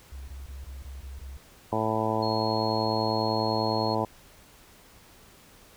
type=tone bursts; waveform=sine; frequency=66.9 Hz; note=C2; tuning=39 cents sharp; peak=-37 dBFS; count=7; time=0.12-1.372 s; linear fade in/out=5 ms; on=160 ms; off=22 ms
type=harmonic tone; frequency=110 Hz; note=A2; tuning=in tune; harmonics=1 / 2 / 3 / 4 / 5 / 6 / 7 / 8 / 9; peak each=-33 / -33 / -33 / -33 / -33 / -33 / -33 / -33 / -33 dBFS; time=1.72-4.05 s; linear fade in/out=5 ms
type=tone; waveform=sine; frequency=4286 Hz; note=C8; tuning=41 cents sharp; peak=-34 dBFS; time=2.22-3.95 s; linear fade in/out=10 ms
effects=pink hiss -54 dBFS RMS until 5.76 s